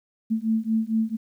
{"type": "beating tone pair", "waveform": "sine", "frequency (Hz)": [220, 224.4], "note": ["A3", "A3"], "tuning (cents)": [0, 34], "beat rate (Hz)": 4.4, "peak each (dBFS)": -24, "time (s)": [0.3, 1.17], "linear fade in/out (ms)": 20, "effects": ["10-bit"]}